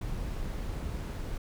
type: noise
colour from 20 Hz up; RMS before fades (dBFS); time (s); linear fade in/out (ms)
brown; -35; 0.01-1.38; 5
effects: none